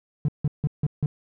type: tone bursts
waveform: triangle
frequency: 146.83 Hz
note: D3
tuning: in tune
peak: -16 dBFS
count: 5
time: 0.25-1.06 s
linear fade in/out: 2 ms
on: 34 ms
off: 160 ms
effects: tanh soft clip ceiling -14 dBFS